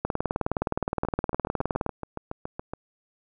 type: two click trains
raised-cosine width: 1 ms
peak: -11 / -18 dBFS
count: 36 / 13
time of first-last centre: 0.05-1.863 / 1.05-2.735 s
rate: 19.3 / 7.12 Hz
effects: none